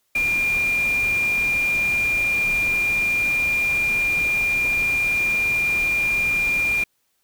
sine tone in noise, 2400 Hz, D7, 37 cents sharp, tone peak -18 dBFS, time 0.15-6.84 s, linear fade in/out 5 ms, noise pink, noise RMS -34 dBFS, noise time 0.15-6.84 s, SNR +13 dB, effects white hiss -69 dBFS RMS until 7.23 s

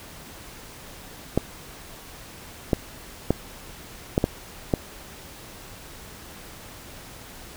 clicks, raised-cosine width 2 ms, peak -5 dBFS, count 6, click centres 1.376 / 2.732 / 3.306 / 4.179 / 4.241 / 4.738 s, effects pink hiss -43 dBFS RMS until 7.56 s

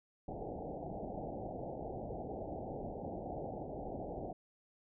white low-pass noise, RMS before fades -43 dBFS, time 0.28-4.33 s, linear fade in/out 2 ms, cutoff 810 Hz, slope 96 dB/octave, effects none

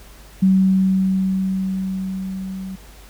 sine tone with level ramp, 189.8 Hz, F#3, 44 cents sharp, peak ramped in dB -10 to -27 dBFS, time 0.42-2.76 s, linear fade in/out 10 ms, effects added 50 Hz sine -42 dBFS peak until 3.09 s + pink hiss -46 dBFS RMS until 3.09 s

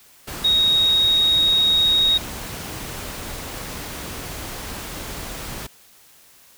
sine tone in noise, 3766 Hz, A#7, 17 cents sharp, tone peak -14 dBFS, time 0.44-2.18 s, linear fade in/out 10 ms, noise pink, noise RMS -32 dBFS, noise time 0.27-5.67 s, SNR +15 dB, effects white hiss -51 dBFS RMS until 6.57 s

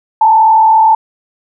sine tone with frequency modulation, 883 Hz, A5, 6 cents sharp, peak -4 dBFS, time 0.21-0.95 s, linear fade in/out 5 ms, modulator 39.4 Hz, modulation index 0.72, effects none

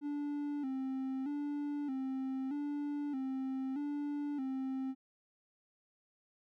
triangle tone with vibrato, 277.2 Hz, C#4, in tune, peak -33 dBFS, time 0.01-4.95 s, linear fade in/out 50 ms, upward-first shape square, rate 0.8 Hz, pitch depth 82 cents each way, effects none

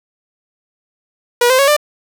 sawtooth tone with pitch steps, 482.6 / 517.2 / 554.4 / 594.2 Hz, B4 / C5 / C#5 / D5, -40 / -20 / 0 / +20 cents, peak -5 dBFS, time 1.41-1.766 s, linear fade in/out 5 ms, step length 89 ms, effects none

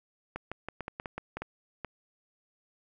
clicks, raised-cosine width 0.5 ms, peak -21 dBFS, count 11, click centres 0.36 / 0.516 / 0.686 / 0.807 / 0.881 / 0.999 / 1.058 / 1.18 / 1.37 / 1.42 / 1.847 s, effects none

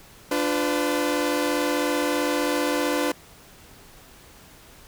sawtooth chord, B diminished, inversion first, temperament equal with one note detuned, 293.7 / 349.2 / 504.3 Hz, D4 / F4 / B4, 0 / 0 / +36 cents, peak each -21 / -25 / -22 dBFS, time 0.31-3.12 s, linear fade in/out 5 ms, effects pink hiss -49 dBFS RMS until 4.87 s

